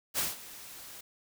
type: noise with ADSR envelope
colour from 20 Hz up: white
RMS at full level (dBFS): -29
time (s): 0.14-1.01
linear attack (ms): 43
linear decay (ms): 170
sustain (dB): -18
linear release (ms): 5
effects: none